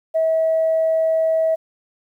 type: tone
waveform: sine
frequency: 645 Hz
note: E5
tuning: 38 cents flat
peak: -14 dBFS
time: 0.14-1.56 s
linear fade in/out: 20 ms
effects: tanh soft clip ceiling -10 dBFS + 9-bit